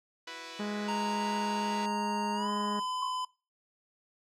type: chord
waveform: 5% pulse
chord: E suspended second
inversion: none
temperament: equal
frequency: 329.6 / 370 / 493.9 Hz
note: E4 / F#4 / B4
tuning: 0 / 0 / 0 cents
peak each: -35 / -38 / -32 dBFS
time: 0.27-1.86 s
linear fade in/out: 5 ms
type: harmonic tone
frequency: 207.7 Hz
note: G#3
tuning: in tune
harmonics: 1 / 2 / 3 / 4 / 5 / 6 / 7 / 8 / 9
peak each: -34 / -40 / -44 / -46 / -48 / -50 / -51 / -52 / -53 dBFS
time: 0.59-2.8 s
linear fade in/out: 10 ms
type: tone with pitch glide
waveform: square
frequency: 928 to 1012 Hz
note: A#5 to B5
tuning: -8 to +42 cents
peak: -33 dBFS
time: 0.88-3.25 s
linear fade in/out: 5 ms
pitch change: +150 cents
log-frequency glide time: 2.34-2.49 s
type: tone with exponential decay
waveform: sine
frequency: 1071 Hz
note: C6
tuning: 40 cents sharp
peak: -31 dBFS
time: 3.02-3.25 s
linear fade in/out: 5 ms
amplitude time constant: 50 ms
effects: noise-tail reverb RT60 0.3 s tail -21 dB re dry + low-pass 7000 Hz 12 dB/octave